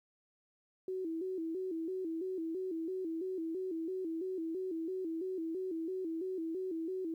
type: tone with vibrato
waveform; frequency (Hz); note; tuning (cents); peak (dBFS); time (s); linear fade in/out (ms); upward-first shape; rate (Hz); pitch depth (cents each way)
sine; 349.2; F4; 0; -35; 0.88-7.14; 2; square; 3; 120
effects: 12-bit